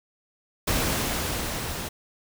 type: noise with level ramp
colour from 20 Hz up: pink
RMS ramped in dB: -24 to -33 dBFS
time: 0.67-1.89 s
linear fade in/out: 10 ms
effects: none